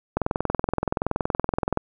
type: click train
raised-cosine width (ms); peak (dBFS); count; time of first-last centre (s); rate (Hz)
1; -8; 35; 0.17-1.774; 21.2
effects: none